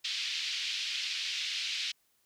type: band-pass noise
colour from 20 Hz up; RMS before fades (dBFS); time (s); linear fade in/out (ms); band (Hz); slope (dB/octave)
pink; -35; 0.04-1.92; 10; 2600 to 4800; 24
effects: white hiss -72 dBFS RMS until 2.25 s